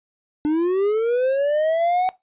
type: linear sweep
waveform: triangle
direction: up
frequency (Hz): 293.7 to 750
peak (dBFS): -15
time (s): 0.45-2.09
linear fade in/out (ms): 0
effects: noise-tail reverb RT60 0.2 s tail -19 dB re dry + resampled to 8000 Hz